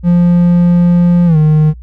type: tone with pitch glide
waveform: triangle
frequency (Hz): 174.61 to 153.77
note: F3 to D#3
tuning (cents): 0 to -20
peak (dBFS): -3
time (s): 0.03-1.74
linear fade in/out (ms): 50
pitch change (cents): -220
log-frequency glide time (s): 1.26-1.37
effects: noise-tail reverb RT60 0.1 s tail -26 dB re dry + added 60 Hz sine -28 dBFS peak until 1.82 s